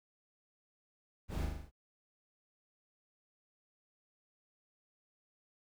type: noise with echo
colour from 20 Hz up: brown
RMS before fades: -38 dBFS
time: 1.28-1.48 s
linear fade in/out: 50 ms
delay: 39 ms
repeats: 6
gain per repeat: -3 dB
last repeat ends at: 1.714 s
effects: none